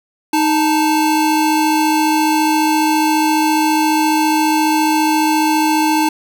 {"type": "tone pair together", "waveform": "square", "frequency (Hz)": [311.1, 878.7], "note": ["D#4", "A5"], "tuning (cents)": [0, -3], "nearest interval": "octave + tritone", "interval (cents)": 1797, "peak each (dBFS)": [-15, -16], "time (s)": [0.33, 6.09], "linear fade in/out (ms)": 5, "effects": []}